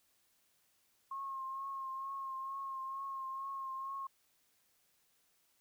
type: tone with vibrato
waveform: sine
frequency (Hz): 1076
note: C6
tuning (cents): +48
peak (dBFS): -39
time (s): 1.11-4.07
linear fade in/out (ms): 5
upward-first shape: triangle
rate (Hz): 2.2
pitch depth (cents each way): 33
effects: white hiss -74 dBFS RMS until 5.6 s